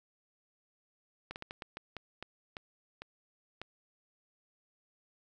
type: slowing click train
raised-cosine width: 0.3 ms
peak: -25 dBFS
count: 11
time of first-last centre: 1.31-3.616 s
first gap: 49 ms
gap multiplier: 1.32
effects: none